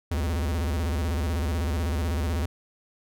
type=tone with vibrato; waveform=square; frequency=77.78 Hz; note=D#2; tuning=in tune; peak=-25 dBFS; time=0.11-2.46 s; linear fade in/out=5 ms; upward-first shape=square; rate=16 Hz; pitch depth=180 cents each way; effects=none